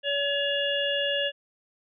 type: harmonic tone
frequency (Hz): 566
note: C#5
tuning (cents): +36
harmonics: 1 / 3 / 5 / 6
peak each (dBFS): -28 / -31 / -28 / -34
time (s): 0.03-1.32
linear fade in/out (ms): 50
effects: none